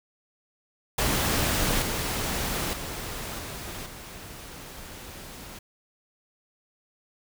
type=noise with level steps; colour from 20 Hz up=pink; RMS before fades=-25 / -29 / -35 / -37 / -42 dBFS; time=0.98-5.59 s; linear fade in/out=5 ms; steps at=1.82 / 2.73 / 3.39 / 3.86 s; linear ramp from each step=2 ms; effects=none